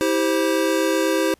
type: chord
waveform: square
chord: C major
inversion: first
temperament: equal with one note detuned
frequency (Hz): 324 / 392 / 523.3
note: E4 / G4 / C5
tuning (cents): -30 / 0 / 0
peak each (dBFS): -22 / -24 / -23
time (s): 0.01-1.34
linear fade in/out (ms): 0
effects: pink hiss -58 dBFS RMS until 1.39 s + resampled to 32000 Hz